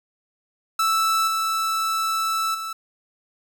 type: tone with level steps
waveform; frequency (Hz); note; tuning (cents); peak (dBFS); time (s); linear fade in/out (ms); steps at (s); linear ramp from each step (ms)
45% pulse; 1318.5; E6; 0; -18 / -21 / -28; 0.79-2.73; 5; 1.27 / 2.54; 10
effects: none